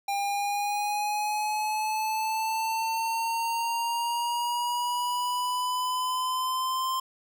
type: linear sweep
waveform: square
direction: up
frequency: 799 to 1046.5 Hz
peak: -27 dBFS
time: 0.08-7 s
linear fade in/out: 5 ms
effects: none